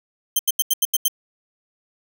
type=tone bursts; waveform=5% pulse; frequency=3136 Hz; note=G7; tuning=in tune; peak=-7 dBFS; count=7; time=0.36-1.082 s; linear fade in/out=5 ms; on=32 ms; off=83 ms; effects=none